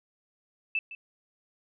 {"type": "tone with echo", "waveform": "sine", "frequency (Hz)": 2637, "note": "E7", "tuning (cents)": 0, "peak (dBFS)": -25, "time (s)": [0.75, 0.79], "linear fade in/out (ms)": 2, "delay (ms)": 160, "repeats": 1, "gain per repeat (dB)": -14, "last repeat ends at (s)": 0.95, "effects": []}